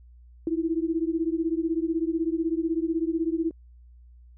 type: beating tone pair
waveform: sine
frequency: 321 / 337 Hz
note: E4 / E4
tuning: -46 / +38 cents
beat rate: 16 Hz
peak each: -26 / -27 dBFS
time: 0.47-3.51 s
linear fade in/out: 2 ms
effects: added 60 Hz sine -48 dBFS peak until 4.37 s